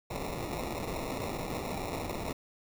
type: noise with sample-and-hold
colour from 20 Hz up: white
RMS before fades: -36 dBFS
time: 0.1-2.33 s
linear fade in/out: 10 ms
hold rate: 1575 Hz
effects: none